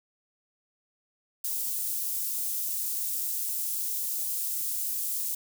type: high-pass noise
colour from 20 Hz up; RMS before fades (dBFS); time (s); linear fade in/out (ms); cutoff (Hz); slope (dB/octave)
white; -31; 1.44-5.35; 5; 8800; 12
effects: none